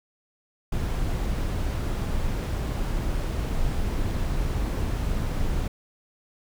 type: noise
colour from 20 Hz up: brown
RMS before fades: -26 dBFS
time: 0.72-5.68 s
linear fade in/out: 5 ms
effects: none